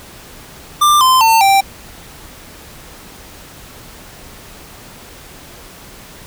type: tone with pitch steps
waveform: square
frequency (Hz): 1188 / 1034.2 / 900.3 / 783.8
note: D6 / C6 / A5 / G5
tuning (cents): +20 / -20 / +39 / 0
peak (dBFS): -8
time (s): 0.81-1.61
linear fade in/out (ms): 10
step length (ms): 200
effects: pink hiss -37 dBFS RMS until 6.26 s